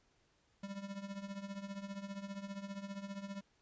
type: tone with tremolo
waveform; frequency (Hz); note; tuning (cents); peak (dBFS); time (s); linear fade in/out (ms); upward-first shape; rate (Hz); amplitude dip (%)
square; 197.8; G3; +16; -40; 0.63-3.41; 5; triangle; 15; 80
effects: pink hiss -74 dBFS RMS until 3.61 s + resampled to 16000 Hz